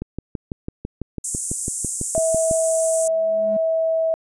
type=click train; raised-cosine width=3 ms; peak=-14 dBFS; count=16; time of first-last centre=0.02-2.512 s; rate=6.02 Hz
type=band-pass noise; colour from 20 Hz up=white; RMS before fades=-27 dBFS; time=1.24-3.08 s; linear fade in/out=5 ms; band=7000 to 9600 Hz; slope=48 dB/octave
type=tone; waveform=sine; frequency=649 Hz; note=E5; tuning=27 cents flat; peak=-17 dBFS; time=2.15-4.14 s; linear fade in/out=0 ms
type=tone with exponential growth; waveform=triangle; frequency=207.7 Hz; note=G#3; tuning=in tune; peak=-24 dBFS; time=2.97-3.57 s; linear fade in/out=5 ms; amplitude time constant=130 ms
effects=resampled to 24000 Hz